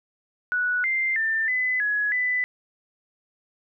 sine tone with pitch steps, 1473 / 2091 / 1788 / 2011 / 1681 / 1995 Hz, F#6 / C7 / A6 / B6 / G#6 / B6, -8 / -2 / +27 / +31 / +20 / +17 cents, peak -21 dBFS, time 0.52-2.44 s, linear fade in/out 0 ms, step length 320 ms, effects none

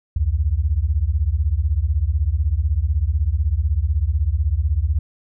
sine beating tone pair, 67.1 / 83.1 Hz, C2 / E2, +44 / +15 cents, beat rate 16 Hz, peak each -19 dBFS, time 0.16-4.99 s, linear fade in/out 5 ms, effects none

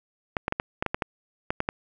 clicks, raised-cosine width 0.5 ms, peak -10 dBFS, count 11, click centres 0.368 / 0.481 / 0.524 / 0.599 / 0.825 / 0.863 / 0.945 / 1.022 / 1.505 / 1.604 / 1.689 s, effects none

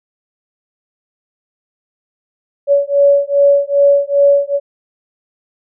sine beating tone pair, 564 / 566.5 Hz, C#5 / C#5, +30 / +37 cents, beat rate 2.5 Hz, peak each -11 dBFS, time 2.67-4.6 s, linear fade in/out 50 ms, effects none

